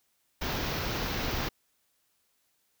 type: band-stop noise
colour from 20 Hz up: pink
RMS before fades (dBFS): -32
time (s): 0.41-1.49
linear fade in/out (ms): 10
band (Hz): 6000 to 14000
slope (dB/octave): 48
effects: white hiss -73 dBFS RMS until 2.8 s